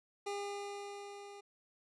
25% pulse tone with level ramp, 404.2 Hz, G#4, 47 cents flat, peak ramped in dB -33 to -46 dBFS, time 0.26-1.41 s, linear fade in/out 10 ms, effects resampled to 22050 Hz

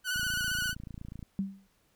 sawtooth tone with vibrato, 1480 Hz, F#6, in tune, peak -26 dBFS, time 0.04-0.75 s, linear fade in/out 50 ms, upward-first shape square, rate 15 Hz, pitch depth 31 cents each way
click train, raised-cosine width 5 ms, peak -30 dBFS, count 31, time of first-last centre 0.16-1.228 s, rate 28.1 Hz
sine tone with exponential decay, 194.8 Hz, G3, 11 cents flat, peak -25 dBFS, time 1.39-1.67 s, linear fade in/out 0 ms, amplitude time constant 60 ms
effects pink hiss -70 dBFS RMS until 1.95 s

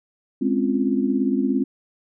sine chord, Db major seventh, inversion second, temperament just, 207.9 / 259.9 / 277.2 / 346.5 Hz, Ab3 / C4 / Db4 / F4, +2 / -11 / 0 / -14 cents, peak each -24 / -21 / -25 / -27 dBFS, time 0.41-1.64 s, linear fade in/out 10 ms, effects none

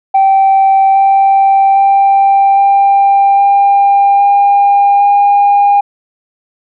sine tone with pitch steps, 777 / 782.4 / 787.8 / 793.3 / 798.8 / 804.4 / 810 Hz, G5 / G5 / G5 / G5 / G5 / G5 / G#5, -16 / -4 / +8 / +20 / +32 / +44 / -43 cents, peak -3 dBFS, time 0.14-5.81 s, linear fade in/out 10 ms, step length 810 ms, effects tanh soft clip ceiling -2 dBFS

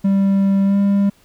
triangle tone with pitch glide, 196 to 199.66 Hz, G3 to G3, 0 to +32 cents, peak -10 dBFS, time 0.04-1.1 s, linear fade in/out 10 ms, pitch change +32 cents, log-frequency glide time 0.64-0.77 s, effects pink hiss -54 dBFS RMS until 1.24 s

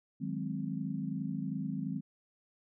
sine chord, Ab dominant seventh, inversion second, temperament equal, 155.56 / 185 / 207.7 / 261.6 Hz, Eb3 / Gb3 / Ab3 / C4, 0 / 0 / 0 / 0 cents, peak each -39 / -39 / -39 / -39 dBFS, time 0.2-2.01 s, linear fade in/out 20 ms, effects none

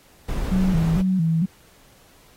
brown noise, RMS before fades -25 dBFS, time 0.28-1.02 s, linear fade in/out 10 ms
sine tone with vibrato, 174.61 Hz, F3, in tune, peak -17 dBFS, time 0.51-1.46 s, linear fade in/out 10 ms, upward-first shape square, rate 2.2 Hz, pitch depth 120 cents each way
effects pink hiss -54 dBFS RMS until 2.36 s + AAC 48 kbps

